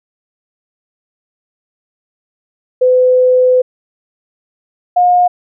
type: tone pair in turn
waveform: sine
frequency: 506 / 715.6 Hz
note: B4 / F5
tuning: +42 / +42 cents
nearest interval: tritone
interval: 600 cents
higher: second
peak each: -6 dBFS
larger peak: neither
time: 2.81-3.62 / 4.96-5.28 s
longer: first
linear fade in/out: 10 ms
effects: none